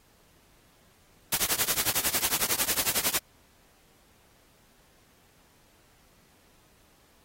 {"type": "noise with tremolo", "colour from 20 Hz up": "white", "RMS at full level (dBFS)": -23, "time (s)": [1.32, 3.18], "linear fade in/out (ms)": 5, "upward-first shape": "triangle", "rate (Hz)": 11, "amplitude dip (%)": 100, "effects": ["pink hiss -62 dBFS RMS until 7.24 s", "AAC 48 kbps"]}